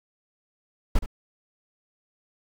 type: noise with echo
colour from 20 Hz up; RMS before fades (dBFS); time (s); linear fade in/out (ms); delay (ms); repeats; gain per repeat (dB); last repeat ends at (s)
brown; -18; 0.95-0.99; 5; 71; 1; -13; 1.061
effects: none